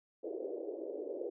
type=band-pass noise; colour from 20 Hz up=white; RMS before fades=-41 dBFS; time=0.23-1.3 s; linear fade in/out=10 ms; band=330 to 540 Hz; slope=48 dB/octave; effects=none